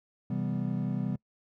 triangle chord, C major seventh, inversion none, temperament equal, 130.81 / 164.81 / 196 / 246.9 Hz, C3 / E3 / G3 / B3, 0 / 0 / 0 / 0 cents, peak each -32 / -33 / -31 / -34 dBFS, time 0.3-1.16 s, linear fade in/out 5 ms, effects noise-tail reverb RT60 0.1 s tail -24 dB re dry

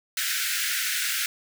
pink high-pass noise, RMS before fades -27 dBFS, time 0.17-1.26 s, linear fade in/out 2 ms, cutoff 1400 Hz, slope 96 dB/octave, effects none

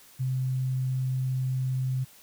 sine tone, 129.8 Hz, C3, 13 cents flat, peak -25 dBFS, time 0.19-2.05 s, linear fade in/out 20 ms, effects white hiss -54 dBFS RMS until 2.22 s

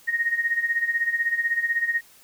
sine tone with tremolo, 1864.7 Hz, A#6, in tune, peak -18 dBFS, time 0.07-2.01 s, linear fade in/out 20 ms, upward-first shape sine, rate 16 Hz, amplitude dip 75%, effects white hiss -53 dBFS RMS until 2.23 s

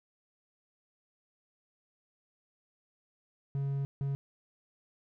triangle tone bursts at uneven times, 138.59 Hz, C#3, in tune, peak -28 dBFS, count 2, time 3.55-3.85 / 4.01-4.15 s, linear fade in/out 0 ms, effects none

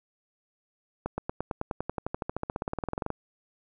accelerating click train, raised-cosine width 1 ms, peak -16 dBFS, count 29, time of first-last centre 1.06-3.103 s, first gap 120 ms, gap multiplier 0.96, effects none

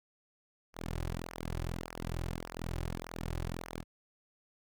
sawtooth tone with flanger, 42.14 Hz, E1, 39 cents sharp, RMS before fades -39 dBFS, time 0.73-3.84 s, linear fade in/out 50 ms, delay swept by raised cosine 0.25 to 4.45 ms, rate 1.7 Hz, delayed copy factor -0.9, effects none

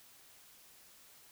silence, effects white hiss -60 dBFS RMS until 1.31 s

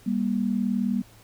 sine tone pair together, 198.6 / 238.3 Hz, G3 / A#3, +23 / +38 cents, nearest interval minor third, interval 315 cents, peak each -25 dBFS, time 0.06-1.02 s, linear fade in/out 10 ms, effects added 111 Hz sine -54 dBFS peak until 1.23 s + pink hiss -54 dBFS RMS until 1.23 s

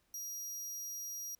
sawtooth tone, 5730 Hz, F8, 44 cents sharp, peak -38 dBFS, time 0.14-1.35 s, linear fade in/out 2 ms, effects pink hiss -75 dBFS RMS until 1.39 s

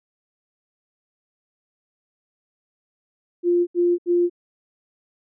sine tone bursts, 349.6 Hz, F4, 2 cents sharp, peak -15 dBFS, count 3, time 3.43-4.298 s, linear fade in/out 50 ms, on 240 ms, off 74 ms, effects none

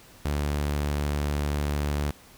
sawtooth tone, 73 Hz, D2, 10 cents flat, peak -21 dBFS, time 0.25-2.11 s, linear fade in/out 5 ms, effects pink hiss -52 dBFS RMS until 2.37 s

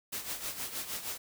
white noise with tremolo, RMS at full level -36 dBFS, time 0.12-1.18 s, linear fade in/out 10 ms, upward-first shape sine, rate 6.4 Hz, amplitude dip 65%, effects none

